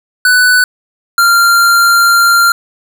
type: tone pair in turn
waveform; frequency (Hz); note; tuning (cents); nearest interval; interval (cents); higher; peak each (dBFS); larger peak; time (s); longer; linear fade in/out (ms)
square; 1492 / 1387.7; F#6 / F6; +14 / -11; minor second; 125; first; -6; neither; 0.25-0.64 / 1.18-2.52; second; 2
effects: none